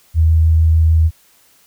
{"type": "tone with vibrato", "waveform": "sine", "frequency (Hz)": 80.5, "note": "E2", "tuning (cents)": -41, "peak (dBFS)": -8, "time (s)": [0.14, 1.11], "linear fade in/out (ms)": 50, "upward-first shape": "sine", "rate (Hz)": 6.6, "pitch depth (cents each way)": 9, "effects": ["white hiss -52 dBFS RMS until 1.66 s"]}